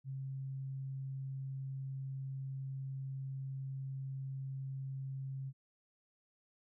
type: tone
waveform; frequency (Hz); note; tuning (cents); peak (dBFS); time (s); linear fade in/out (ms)
sine; 134.5; C3; +48; -39; 0.04-5.53; 50
effects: none